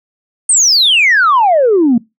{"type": "exponential sweep", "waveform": "sine", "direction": "down", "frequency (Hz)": [8940, 222], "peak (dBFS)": -5, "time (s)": [0.49, 1.98], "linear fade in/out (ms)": 5, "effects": ["noise-tail reverb RT60 0.2 s tail -22 dB re dry", "tanh soft clip ceiling -3 dBFS"]}